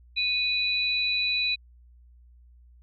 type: tone pair together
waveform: sine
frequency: 2489 / 3951 Hz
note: D#7 / B7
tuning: 0 / 0 cents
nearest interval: minor sixth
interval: 800 cents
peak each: -26 dBFS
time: 0.16-1.56 s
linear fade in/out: 20 ms
effects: added 60 Hz sine -51 dBFS peak until 2.82 s